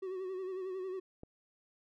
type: tone with vibrato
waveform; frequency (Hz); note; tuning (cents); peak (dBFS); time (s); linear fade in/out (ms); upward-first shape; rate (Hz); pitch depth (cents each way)
triangle; 374.8; F#4; +22; -35; 0.02-1; 10; sine; 11; 50
type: click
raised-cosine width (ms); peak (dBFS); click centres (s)
2; -34; 1.234
effects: none